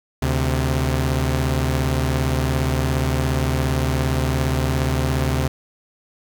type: tone pair together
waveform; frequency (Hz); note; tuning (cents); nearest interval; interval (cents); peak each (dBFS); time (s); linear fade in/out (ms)
sawtooth; 74.05 / 130.81; D2 / C3; +15 / 0; minor seventh; 985; -17; 0.22-5.48; 5
effects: 8-bit